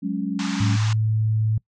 sine chord, F# suspended second, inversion none, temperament just, 185 / 208.1 / 277.5 Hz, F#3 / G#3 / C#4, 0 / +4 / +2 cents, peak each -27 dBFS, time 0.02-0.77 s, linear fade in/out 20 ms
pink band-pass noise, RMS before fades -33 dBFS, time 0.39-0.93 s, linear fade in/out 2 ms, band 820 to 7000 Hz, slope 48 dB/octave
sine tone with pitch glide, 107.6 to 109.35 Hz, A2 to A2, -38 to -10 cents, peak -18 dBFS, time 0.6-1.58 s, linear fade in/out 5 ms, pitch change +28 cents, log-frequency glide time 0.79-0.93 s
effects noise-tail reverb RT60 0.1 s tail -23 dB re dry

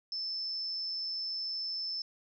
sine tone with amplitude modulation, 5274 Hz, E8, in tune, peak -32 dBFS, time 0.12-2.02 s, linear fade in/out 2 ms, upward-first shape sine, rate 179 Hz, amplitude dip 35%, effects none

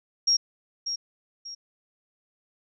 sine tone with echo, 5588 Hz, F8, in tune, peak -18 dBFS, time 0.27-0.37 s, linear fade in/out 10 ms, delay 590 ms, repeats 2, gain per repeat -9 dB, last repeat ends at 1.55 s, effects none

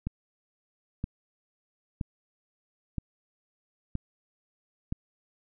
click train, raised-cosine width 5 ms, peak -18 dBFS, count 6, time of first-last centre 0.07-4.924 s, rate 1.03 Hz, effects none

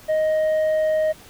sine tone with tanh clipping, 624 Hz, D#5, 5 cents sharp, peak -18 dBFS, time 0.08-1.13 s, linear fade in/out 20 ms, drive 4 dB, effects pink hiss -46 dBFS RMS until 1.29 s

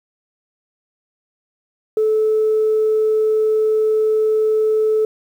sine tone, 434.3 Hz, A4, 23 cents flat, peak -12 dBFS, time 1.97-5.05 s, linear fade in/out 2 ms, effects tanh soft clip ceiling -9 dBFS + 8-bit

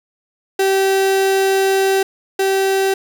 35% pulse tone pair in turn, 386.6 / 386.6 Hz, G4 / G4, -24 / -24 cents, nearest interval unison, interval 0 cents, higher neither, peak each -11 / -12 dBFS, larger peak first, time 0.59-2.03 / 2.39-2.94 s, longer first, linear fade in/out 5 ms, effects none

